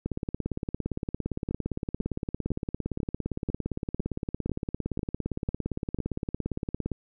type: two click trains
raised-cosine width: 3 ms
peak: -17 / -18 dBFS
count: 121 / 10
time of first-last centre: 0.06-6.917 / 1.51-5.988 s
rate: 17.5 / 2.01 Hz
effects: none